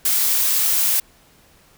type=noise; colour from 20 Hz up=blue; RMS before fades=-18 dBFS; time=0.05-1 s; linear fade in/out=5 ms; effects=pink hiss -53 dBFS RMS until 1.77 s